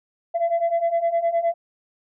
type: beating tone pair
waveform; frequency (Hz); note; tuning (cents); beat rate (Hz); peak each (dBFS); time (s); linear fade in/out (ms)
sine; 670 / 679.7; E5 / F5; +28 / -47; 9.7; -22 / -19; 0.34-1.54; 20
effects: tanh soft clip ceiling -15 dBFS